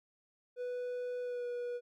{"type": "tone with pitch glide", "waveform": "triangle", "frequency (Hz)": [493.9, 485.4], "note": ["B4", "B4"], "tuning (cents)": [0, -30], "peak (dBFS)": -34, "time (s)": [0.56, 1.81], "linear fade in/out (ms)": 50, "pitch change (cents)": -30, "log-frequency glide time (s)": [1.22, 1.46], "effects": []}